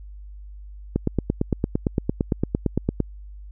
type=click train; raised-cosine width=3 ms; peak=-7 dBFS; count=19; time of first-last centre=0.96-3.003 s; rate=8.81 Hz; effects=added 50 Hz sine -37 dBFS peak until 3.51 s